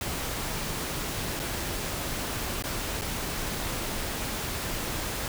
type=noise with dropouts; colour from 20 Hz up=pink; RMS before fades=-32 dBFS; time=0.01-5.28 s; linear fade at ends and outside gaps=1 ms; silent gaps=1.394-1.399 / 2.624-2.639 / 3.012-3.019 s; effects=none